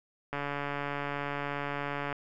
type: click train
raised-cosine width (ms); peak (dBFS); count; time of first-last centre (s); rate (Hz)
0.5; -19; 258; 0.33-2.127; 143
effects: none